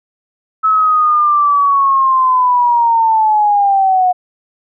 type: linear sweep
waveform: sine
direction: down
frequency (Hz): 1300 to 723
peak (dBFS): -8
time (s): 0.63-4.13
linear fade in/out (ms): 20
effects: none